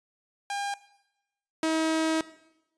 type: tone pair in turn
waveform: sawtooth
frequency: 805 / 319.5 Hz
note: G5 / D#4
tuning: +46 / +46 cents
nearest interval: octave + major third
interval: 1600 cents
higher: first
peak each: -26 / -20 dBFS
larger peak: second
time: 0.5-0.74 / 1.63-2.21 s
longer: second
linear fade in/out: 2 ms
effects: noise-tail reverb RT60 0.9 s tail -17 dB re dry + resampled to 22050 Hz